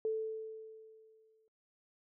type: tone with exponential decay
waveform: sine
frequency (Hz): 440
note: A4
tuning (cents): 0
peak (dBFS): -30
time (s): 0.05-1.48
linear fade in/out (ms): 1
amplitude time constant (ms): 310
effects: noise-tail reverb RT60 0.5 s tail -25 dB re dry